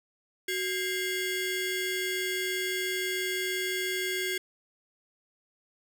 25% pulse ring-modulated tone, 1237 Hz, D#6, 10 cents flat, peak -22 dBFS, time 0.48-4.38 s, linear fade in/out 5 ms, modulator 865 Hz, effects none

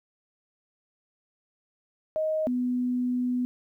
sine tone pair in turn, 626 / 248.4 Hz, D#5 / B3, +10 / +10 cents, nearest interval octave + major third, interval 1600 cents, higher first, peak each -24 dBFS, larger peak neither, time 2.16-2.47 / 2.47-3.45 s, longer second, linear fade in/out 0 ms, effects 11-bit

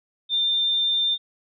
sine tone, 3595 Hz, A7, 36 cents sharp, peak -19 dBFS, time 0.29-1.18 s, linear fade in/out 50 ms, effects none

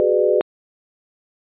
sine chord, G# half-diminished seventh, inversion third, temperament just, 373.8 / 415.3 / 498.4 / 598 Hz, F#4 / G#4 / B4 / D5, +18 / 0 / +16 / +31 cents, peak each -19 dBFS, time 0-0.41 s, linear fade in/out 0 ms, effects resampled to 8000 Hz

